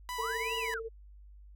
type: tone with vibrato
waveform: sawtooth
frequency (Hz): 987.8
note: B5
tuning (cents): 0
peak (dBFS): -32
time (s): 0.09-0.74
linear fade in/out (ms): 0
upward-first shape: triangle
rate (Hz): 6.2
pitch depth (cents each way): 13
type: tone with tremolo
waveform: sine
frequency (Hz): 450.9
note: A4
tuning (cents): +42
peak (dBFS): -35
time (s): 0.18-0.89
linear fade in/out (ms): 10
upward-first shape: sine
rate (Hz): 18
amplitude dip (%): 55
type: linear two-way sweep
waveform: sine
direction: up then down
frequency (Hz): 843 to 2960 to 1238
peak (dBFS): -35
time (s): 0.18-0.8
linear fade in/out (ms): 20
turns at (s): 0.56
effects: added 50 Hz sine -50 dBFS peak until 1.55 s